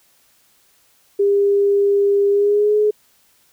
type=tone with pitch glide; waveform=sine; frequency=401.9 to 422.1 Hz; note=G4 to G#4; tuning=+43 to +28 cents; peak=-12 dBFS; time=1.19-2.91 s; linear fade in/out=10 ms; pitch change=+85 cents; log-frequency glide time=2.3-2.76 s; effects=white hiss -57 dBFS RMS until 3.52 s